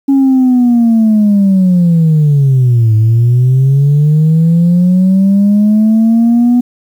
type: linear two-way sweep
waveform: sine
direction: down then up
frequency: 277.2 to 107.9 to 245.9 Hz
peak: -3 dBFS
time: 0.08-6.61 s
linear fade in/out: 10 ms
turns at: 2.95 s
effects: tanh soft clip ceiling -3 dBFS + 7-bit